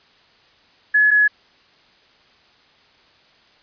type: tone pair in turn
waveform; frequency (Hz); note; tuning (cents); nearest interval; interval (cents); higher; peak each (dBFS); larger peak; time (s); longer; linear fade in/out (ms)
sine; 1700 / 1692.5; G#6 / G#6; +40 / +32; unison; 8; first; -11; neither; 0.94-1.11 / 1.11-1.28; neither; 10
effects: white hiss -54 dBFS RMS until 3.62 s + resampled to 11025 Hz